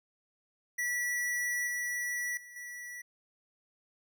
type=tone with level steps; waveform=square; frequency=1949 Hz; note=B6; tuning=23 cents flat; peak=-31 / -33 / -49 / -42 dBFS; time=0.78-3.02 s; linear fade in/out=10 ms; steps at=1.67 / 2.37 / 2.56 s; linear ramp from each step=2 ms; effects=none